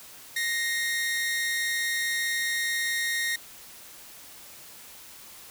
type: tone pair together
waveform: sawtooth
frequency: 1864.7 / 2103 Hz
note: A#6 / C7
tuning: 0 / +8 cents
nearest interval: major second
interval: 208 cents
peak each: -23 / -31 dBFS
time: 0.36-3.36 s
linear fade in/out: 5 ms
effects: white hiss -47 dBFS RMS until 5.5 s